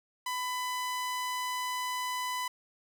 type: tone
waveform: sawtooth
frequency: 1000 Hz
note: B5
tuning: 21 cents sharp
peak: -28 dBFS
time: 0.26-2.48 s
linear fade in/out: 5 ms
effects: none